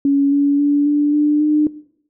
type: tone with pitch steps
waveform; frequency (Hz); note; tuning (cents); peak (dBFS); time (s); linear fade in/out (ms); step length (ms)
sine; 279.9 / 284.1 / 288.4 / 292.8 / 297.2 / 301.7; C#4 / C#4 / D4 / D4 / D4 / D4; +17 / +43 / -31 / -5 / +21 / +47; -11; 0.05-1.67; 2; 270
effects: noise-tail reverb RT60 0.7 s tail -19 dB re dry